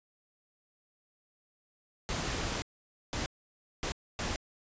pink noise bursts at uneven times, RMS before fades -34 dBFS, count 4, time 2.09-2.62 / 3.13-3.26 / 3.83-3.92 / 4.19-4.36 s, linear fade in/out 0 ms, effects resampled to 16000 Hz

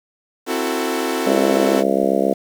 sawtooth chord, F# half-diminished seventh, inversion second, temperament equal with one note detuned, 261.6 / 329.6 / 370 / 445.4 Hz, C4 / E4 / F#4 / A4, 0 / 0 / 0 / +21 cents, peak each -21 dBFS, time 0.46-1.84 s, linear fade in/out 50 ms
harmonic tone, 67.5 Hz, C#2, 45 cents flat, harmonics 3 / 4 / 5 / 6 / 7 / 8 / 9 / 10, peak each -23 / -23 / -23 / -23 / -23 / -23 / -23 / -23 dBFS, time 1.26-2.34 s, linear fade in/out 10 ms
click, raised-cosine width 2 ms, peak -26 dBFS, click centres 2.034 s
effects 7-bit

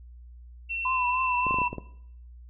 sine tone with pitch glide, 2708 to 2682 Hz, E7 to E7, +46 to +29 cents, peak -29 dBFS, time 0.69-1.69 s, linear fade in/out 20 ms, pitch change -17 cents, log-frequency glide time 0.81-1.24 s
sine tone with vibrato, 1009 Hz, B5, 37 cents sharp, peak -25 dBFS, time 0.85-1.68 s, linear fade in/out 5 ms, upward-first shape triangle, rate 3.4 Hz, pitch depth 63 cents each way
clicks, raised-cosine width 2 ms, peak -20 dBFS, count 7, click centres 1.467 / 1.509 / 1.543 / 1.586 / 1.617 / 1.73 / 1.783 s
effects noise-tail reverb RT60 0.7 s tail -17 dB re dry + added 60 Hz sine -44 dBFS peak until 2.49 s

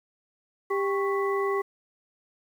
harmonic tone with a mistuned harmonic, 396 Hz, G4, 18 cents sharp, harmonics 1 / 2 / 3 / 5, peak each -25 / -37 / -30 / -36 dBFS, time 0.7-1.62 s, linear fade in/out 10 ms, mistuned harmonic 3, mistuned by -120 cents, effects 9-bit

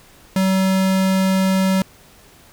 square tone, 190 Hz, F#3, 46 cents sharp, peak -15 dBFS, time 0.36-1.82 s, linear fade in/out 2 ms, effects pink hiss -48 dBFS RMS until 2.52 s

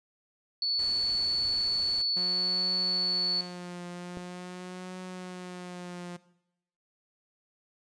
sine tone, 4443 Hz, C#8, 3 cents sharp, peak -26 dBFS, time 0.62-3.41 s, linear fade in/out 2 ms
pink noise, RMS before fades -46 dBFS, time 0.79-2.02 s, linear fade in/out 2 ms
sawtooth tone with vibrato, 180 Hz, F#3, 47 cents flat, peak -34 dBFS, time 2.16-6.17 s, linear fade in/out 10 ms, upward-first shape triangle, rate 0.44 Hz, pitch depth 41 cents each way
click, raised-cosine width 2 ms, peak -27 dBFS, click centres 4.172 s
effects noise-tail reverb RT60 0.8 s tail -18 dB re dry + resampled to 22050 Hz

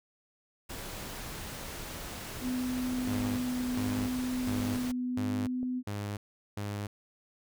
pink noise, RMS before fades -41 dBFS, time 0.69-4.92 s, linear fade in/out 10 ms
sine tone with vibrato, 250.8 Hz, B3, 27 cents sharp, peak -30 dBFS, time 2.41-5.83 s, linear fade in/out 50 ms, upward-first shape square, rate 0.73 Hz, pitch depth 9 cents each way
clicks, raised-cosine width 2 ms, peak -32 dBFS, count 4, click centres 2.426 / 2.986 / 4.619 / 5.63 s
sawtooth tone bursts, 102.5 Hz, G#2, 22 cents flat, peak -30 dBFS, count 6, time 3.07-6.87 s, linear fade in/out 5 ms, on 300 ms, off 400 ms
effects none

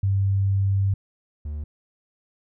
sine / triangle tone pair in turn, 98 / 74.52 Hz, G2 / D2, 0 / +26 cents, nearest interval perfect fourth, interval 474 cents, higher first, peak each -18 / -26 dBFS, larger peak first, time 0.03-0.94 / 1.45-1.64 s, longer first, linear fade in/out 5 ms, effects none

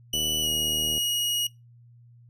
sawtooth tone with pitch glide, 2963 to 2892 Hz, F#7 to F#7, +2 to -40 cents, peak -21 dBFS, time 0.13-1.47 s, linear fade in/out 5 ms, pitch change -42 cents, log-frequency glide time 0.41-0.48 s
click train, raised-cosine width 2 ms, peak -24 dBFS, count 66, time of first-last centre 0.14-0.979 s, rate 77.5 Hz
effects noise-tail reverb RT60 0.2 s tail -20 dB re dry + added 119 Hz sine -50 dBFS peak until 2.29 s

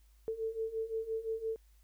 sine beating tone pair, 442.7 / 448.5 Hz, A4 / A4, +11 / +33 cents, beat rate 5.8 Hz, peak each -39 / -36 dBFS, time 0.28-1.56 s, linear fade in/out 0 ms, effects added 52 Hz sine -60 dBFS peak until 1.83 s + white hiss -73 dBFS RMS until 1.83 s

